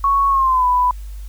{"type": "tone with pitch glide", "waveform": "sine", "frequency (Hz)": [1108.7, 993.5], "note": ["C#6", "B5"], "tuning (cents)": [0, 10], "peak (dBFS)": -12, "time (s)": [0.04, 0.91], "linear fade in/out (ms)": 2, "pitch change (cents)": -190, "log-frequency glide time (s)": [0.29, 0.66], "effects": ["added 50 Hz sine -28 dBFS peak until 1.28 s", "white hiss -50 dBFS RMS until 1.28 s"]}